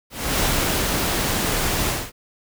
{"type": "noise with ADSR envelope", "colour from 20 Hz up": "pink", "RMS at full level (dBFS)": -20, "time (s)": [0.1, 2.12], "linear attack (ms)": 280, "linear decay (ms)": 500, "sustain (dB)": -2, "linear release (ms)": 230, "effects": []}